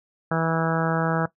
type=harmonic tone; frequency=163.3 Hz; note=E3; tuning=16 cents flat; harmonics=1 / 2 / 3 / 4 / 5 / 6 / 7 / 8 / 9 / 10; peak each=-24 / -31 / -29 / -29 / -31 / -35 / -35 / -30 / -33 / -34 dBFS; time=0.31-1.26 s; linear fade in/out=5 ms; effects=noise-tail reverb RT60 0.1 s tail -17 dB re dry